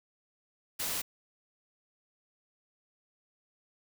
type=noise; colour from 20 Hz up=white; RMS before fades=-34 dBFS; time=0.79-1.02 s; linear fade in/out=10 ms; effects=none